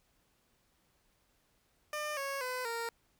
15% pulse tone with pitch steps, 601 / 551.1 / 505.4 / 463.4 Hz, D5 / C#5 / B4 / A#4, +40 / -10 / +40 / -10 cents, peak -29 dBFS, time 1.93-2.89 s, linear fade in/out 2 ms, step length 240 ms, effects pink hiss -73 dBFS RMS until 3.19 s

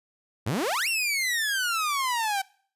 sawtooth exponential two-way sweep, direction up then down, 93 to 2797 to 762 Hz, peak -21 dBFS, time 0.46-2.42 s, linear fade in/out 10 ms, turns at 0.88 s, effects noise-tail reverb RT60 0.5 s tail -23 dB re dry + resampled to 32000 Hz

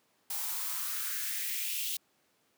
blue noise with high-pass filter sweep, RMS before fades -35 dBFS, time 0.3-1.97 s, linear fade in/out 5 ms, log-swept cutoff 740 to 3200 Hz, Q 3.3, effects pink hiss -71 dBFS RMS until 2.57 s + high-pass 200 Hz 12 dB/octave

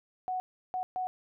sine tone bursts at uneven times, 740 Hz, F#5, in tune, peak -30 dBFS, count 3, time 0.28-0.4 / 0.74-0.83 / 0.96-1.07 s, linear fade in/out 0 ms, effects none

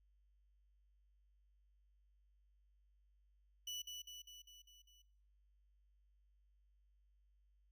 30% pulse tone with echo, 2960 Hz, F#7, in tune, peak -40 dBFS, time 3.67-3.82 s, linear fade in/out 5 ms, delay 200 ms, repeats 6, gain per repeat -4 dB, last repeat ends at 5.02 s, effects noise-tail reverb RT60 0.6 s tail -21 dB re dry + added 50 Hz sine -70 dBFS peak until 7.71 s

